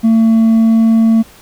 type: tone with hard clipping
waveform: sine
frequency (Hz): 224.9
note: A3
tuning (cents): +38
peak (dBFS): -7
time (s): 0.03-1.23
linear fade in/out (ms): 20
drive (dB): 2
effects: pink hiss -41 dBFS RMS until 1.41 s